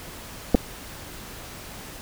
clicks, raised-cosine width 2 ms, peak -3 dBFS, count 2, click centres 0.546 / 0.55 s, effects pink hiss -40 dBFS RMS until 2.01 s

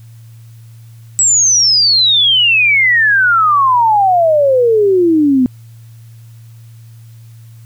sine exponential sweep, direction down, 7890 to 246.9 Hz, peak -7 dBFS, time 1.19-5.46 s, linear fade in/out 0 ms, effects added 114 Hz sine -34 dBFS peak until 7.65 s + white hiss -52 dBFS RMS until 7.65 s

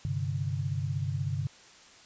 sine chord, G suspended fourth, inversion none, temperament just, 98 / 130.67 / 147 Hz, G2 / C3 / D3, 0 / -2 / +2 cents, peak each -33 dBFS, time 0.05-1.47 s, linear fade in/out 0 ms, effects white hiss -54 dBFS RMS until 2.05 s + resampled to 16000 Hz

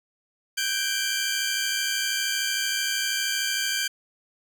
15% pulse tone cluster, 1532 / 1605 / 2355 Hz, G6 / G6 / D7, -40 / +40 / +4 cents, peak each -22 / -22 / -23 dBFS, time 0.57-3.88 s, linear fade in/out 10 ms, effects none

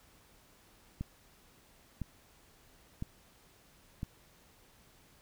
click train, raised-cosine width 5 ms, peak -24 dBFS, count 4, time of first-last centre 1.01-4.031 s, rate 0.993 Hz, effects pink hiss -63 dBFS RMS until 5.21 s

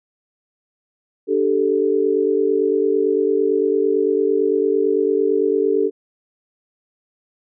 sine chord, D suspended fourth, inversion none, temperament just, 293.7 / 391.6 / 440.5 Hz, D4 / G4 / A4, 0 / -2 / +2 cents, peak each -23 / -18 / -18 dBFS, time 1.27-5.91 s, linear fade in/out 50 ms, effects none

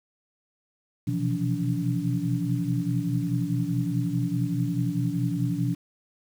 sine tone cluster, 123 / 127.8 / 165.7 / 176.7 / 287.4 Hz, B2 / C3 / E3 / F3 / D4, -7 / -40 / +9 / +21 / -37 cents, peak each -30 dBFS, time 1.07-5.75 s, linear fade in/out 10 ms, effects 8-bit

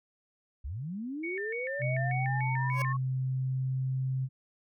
sine linear sweep, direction up, 55 to 1108 Hz, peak -34 dBFS, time 0.64-2.97 s, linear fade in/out 10 ms
sine tone with vibrato, 2000 Hz, B6, 21 cents sharp, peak -35 dBFS, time 1.23-2.93 s, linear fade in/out 10 ms, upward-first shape square, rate 3.4 Hz, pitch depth 190 cents each way
sine tone with pitch glide, 129.7 to 131.28 Hz, C3 to C3, -15 to +6 cents, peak -28 dBFS, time 1.79-4.29 s, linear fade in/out 50 ms, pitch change +21 cents, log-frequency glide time 2.57-4.05 s
15% pulse tone with exponential growth, 554.4 Hz, C#5, in tune, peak -26 dBFS, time 2.68-2.82 s, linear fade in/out 2 ms, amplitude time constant 30 ms
effects none

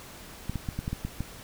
clicks, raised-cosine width 5 ms, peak -18 dBFS, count 8, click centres 0.496 / 0.557 / 0.688 / 0.79 / 0.879 / 0.93 / 1.05 / 1.206 s, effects pink hiss -46 dBFS RMS until 1.43 s

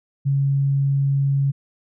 sine tone, 138.59 Hz, C#3, in tune, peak -16 dBFS, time 0.25-1.52 s, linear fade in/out 20 ms, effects none

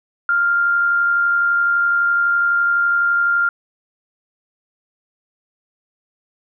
sine tone with amplitude modulation, 1396.9 Hz, F6, in tune, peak -12 dBFS, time 0.29-3.49 s, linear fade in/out 2 ms, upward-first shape sine, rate 71.9 Hz, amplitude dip 30%, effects none

